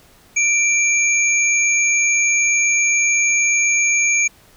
sine tone pair together, 2349 / 6644 Hz, D7 / G#8, 0 / 0 cents, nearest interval octave + tritone, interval 1800 cents, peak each -15 / -18 dBFS, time 0.36-4.28 s, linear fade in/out 10 ms, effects pink hiss -50 dBFS RMS until 4.56 s

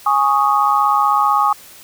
sine chord, Ab suspended fourth, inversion none, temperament equal, 830.6 / 1108.7 / 1244.5 Hz, Ab5 / Db6 / Eb6, 0 / 0 / 0 cents, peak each -16 dBFS, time 0.06-1.53 s, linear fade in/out 5 ms, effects white hiss -41 dBFS RMS until 1.83 s

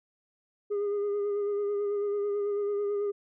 sine tone with vibrato, 408.5 Hz, G#4, 29 cents flat, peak -24 dBFS, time 0.7-3.12 s, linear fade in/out 20 ms, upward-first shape sine, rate 9.1 Hz, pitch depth 26 cents each way, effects tanh soft clip ceiling -26 dBFS

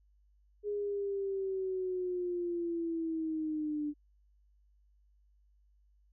sine linear sweep, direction down, 415.3 to 293.7 Hz, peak -32 dBFS, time 0.63-3.94 s, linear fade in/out 50 ms, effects added 50 Hz sine -64 dBFS peak until 6.12 s

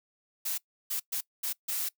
blue noise bursts at uneven times, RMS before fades -32 dBFS, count 5, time 0.45-0.58 / 0.9-1 / 1.12-1.21 / 1.43-1.53 / 1.68-1.89 s, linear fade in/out 10 ms, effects noise-tail reverb RT60 0.1 s tail -22 dB re dry

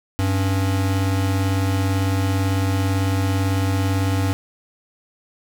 square tone pair together, 97.03 / 273.1 Hz, G2 / C#4, -17 / -26 cents, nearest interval octave + tritone, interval 1791 cents, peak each -19 / -27 dBFS, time 0.19-4.33 s, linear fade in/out 0 ms, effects none

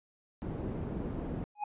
white low-pass noise, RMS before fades -37 dBFS, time 0.42-1.44 s, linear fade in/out 0 ms, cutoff 300 Hz, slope 12 dB/octave
triangle tone with exponential growth, 832 Hz, G#5, 3 cents sharp, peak -26 dBFS, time 1.55-1.64 s, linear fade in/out 5 ms, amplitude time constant 19 ms
effects resampled to 8000 Hz

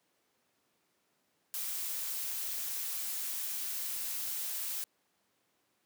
blue noise, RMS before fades -37 dBFS, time 1.54-4.84 s, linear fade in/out 0 ms, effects pink hiss -75 dBFS RMS until 5.85 s + high-pass 200 Hz 12 dB/octave

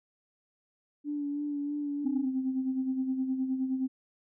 sine tone with vibrato, 290 Hz, D4, 22 cents flat, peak -30 dBFS, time 1.04-2.28 s, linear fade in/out 50 ms, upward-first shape sine, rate 3.1 Hz, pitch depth 24 cents each way
sine tone with tremolo, 261.6 Hz, C4, in tune, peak -25 dBFS, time 2.04-3.88 s, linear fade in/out 20 ms, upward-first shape sine, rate 9.6 Hz, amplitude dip 55%
effects tanh soft clip ceiling -20 dBFS

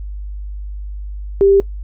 sine tone, 394.5 Hz, G4, 11 cents sharp, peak -7 dBFS, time 1.41-1.6 s, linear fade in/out 0 ms, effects noise-tail reverb RT60 0.1 s tail -19 dB re dry + added 50 Hz sine -24 dBFS peak until 1.83 s

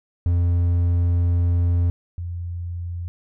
triangle / sine tone pair in turn, 86.9 / 86.9 Hz, F2 / F2, -8 / -8 cents, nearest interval unison, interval 0 cents, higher neither, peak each -14 / -26 dBFS, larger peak first, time 0.26-1.9 / 2.18-3.08 s, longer first, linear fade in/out 0 ms, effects none

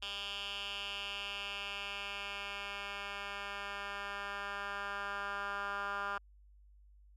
10% pulse tone with band-pass filter sweep, 200.7 Hz, G3, 41 cents sharp, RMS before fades -41 dBFS, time 0.02-6.18 s, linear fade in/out 5 ms, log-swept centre 3200 to 1400 Hz, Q 3.1, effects added 50 Hz sine -58 dBFS peak until 7.16 s

